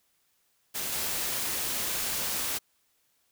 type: noise with level steps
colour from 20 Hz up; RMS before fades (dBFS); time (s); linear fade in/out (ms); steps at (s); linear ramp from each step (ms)
white; -33 / -31; 0.74-2.59; 20; 0.92; 5
effects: white hiss -71 dBFS RMS until 3.31 s